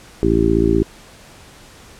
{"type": "harmonic tone", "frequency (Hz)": 56, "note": "A1", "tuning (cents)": 31, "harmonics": [1, 2, 3, 4, 5, 6, 7], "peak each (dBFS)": [-21, -23, -23, -22, -21, -17, -18], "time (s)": [0.23, 0.83], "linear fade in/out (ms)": 0, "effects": ["pink hiss -43 dBFS RMS until 1.99 s", "low-pass 10000 Hz 12 dB/octave"]}